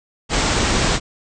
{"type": "low-pass noise", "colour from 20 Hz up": "pink", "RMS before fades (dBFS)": -18, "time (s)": [0.29, 1], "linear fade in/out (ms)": 50, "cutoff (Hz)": 8300, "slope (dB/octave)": 96, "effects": []}